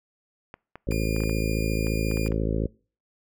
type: clicks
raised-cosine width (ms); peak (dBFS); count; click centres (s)
0.5; -24; 12; 0.541 / 0.756 / 0.919 / 1.164 / 1.205 / 1.236 / 1.296 / 1.869 / 2.114 / 2.172 / 2.263 / 2.32
type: harmonic tone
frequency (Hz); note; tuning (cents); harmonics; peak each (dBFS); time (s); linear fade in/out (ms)
54.3; A1; -22; 1 / 2 / 3 / 4 / 5 / 6 / 7 / 8 / 9 / 10; -27 / -30 / -32 / -33 / -34 / -35 / -35 / -36 / -37 / -37; 0.87-2.67; 5
type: tone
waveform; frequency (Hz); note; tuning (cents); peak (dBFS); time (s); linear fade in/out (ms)
sawtooth; 2417; D7; +49; -31; 0.91-2.28; 0
effects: noise-tail reverb RT60 0.4 s tail -25 dB re dry